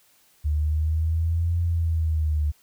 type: exponential two-way sweep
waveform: sine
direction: up then down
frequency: 74.1 to 86.1 to 74.1 Hz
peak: -20 dBFS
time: 0.44-2.52 s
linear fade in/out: 20 ms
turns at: 1.6 s
effects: white hiss -60 dBFS RMS until 2.62 s